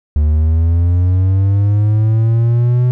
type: linear sweep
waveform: triangle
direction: up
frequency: 73.42 to 125.3 Hz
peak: -7 dBFS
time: 0.16-2.91 s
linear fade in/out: 0 ms
effects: none